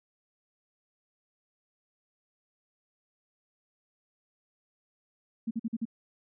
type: tone bursts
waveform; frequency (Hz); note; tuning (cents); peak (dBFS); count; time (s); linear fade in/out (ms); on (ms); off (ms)
sine; 227; A#3; -46; -28; 5; 5.47-5.854; 10; 40; 46
effects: none